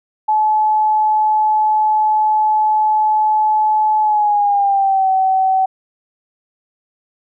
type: tone with pitch glide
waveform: sine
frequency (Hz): 859 to 760.9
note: A5 to F#5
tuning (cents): -42 to +48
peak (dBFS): -11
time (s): 0.28-5.66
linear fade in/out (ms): 10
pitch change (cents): -210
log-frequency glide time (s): 4.01-5.09
effects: none